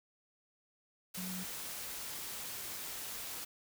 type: tone in noise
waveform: sine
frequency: 184.5 Hz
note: F#3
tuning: 5 cents flat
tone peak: -41 dBFS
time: 1.17-1.44 s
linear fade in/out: 10 ms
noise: white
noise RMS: -43 dBFS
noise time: 1.14-3.45 s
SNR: -1 dB
effects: none